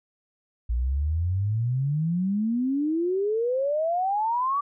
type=exponential sweep; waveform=sine; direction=up; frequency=56.5 to 1167 Hz; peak=-22 dBFS; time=0.69-4.61 s; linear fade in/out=10 ms; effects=none